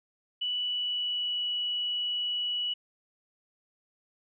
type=tone with pitch glide; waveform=sine; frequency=2960 to 2940 Hz; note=F#7 to F#7; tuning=0 to -12 cents; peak=-28 dBFS; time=0.41-2.74 s; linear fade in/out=10 ms; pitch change=-12 cents; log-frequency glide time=0.58-1.47 s; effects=none